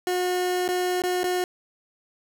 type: tone with dropouts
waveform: 30% pulse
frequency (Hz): 361.8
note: F#4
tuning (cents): -39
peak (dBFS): -20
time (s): 0.07-1.44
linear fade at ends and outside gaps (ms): 1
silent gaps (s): 0.679-0.688 / 1.02-1.037 / 1.233-1.241
effects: none